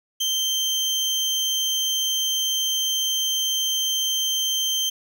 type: tone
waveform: 30% pulse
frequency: 3133 Hz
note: G7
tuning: 2 cents flat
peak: -18 dBFS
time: 0.2-4.9 s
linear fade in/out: 10 ms
effects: none